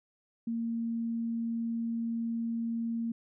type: tone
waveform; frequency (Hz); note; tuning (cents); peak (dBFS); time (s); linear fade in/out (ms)
sine; 230.4; A#3; -20; -30; 0.47-3.12; 5
effects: none